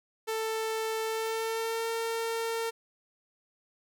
sawtooth tone with pitch glide, 443.1 to 455.8 Hz, A4 to A#4, +12 to -39 cents, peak -26 dBFS, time 0.27-2.71 s, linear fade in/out 20 ms, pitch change +49 cents, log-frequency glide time 1.04-1.89 s, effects none

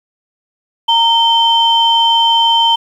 sine tone pair together, 921 / 3103 Hz, A#5 / G7, -21 / -18 cents, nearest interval octave + major sixth, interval 2103 cents, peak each -10 dBFS, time 0.88-2.76 s, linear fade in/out 10 ms, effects tanh soft clip ceiling 0 dBFS + 7-bit

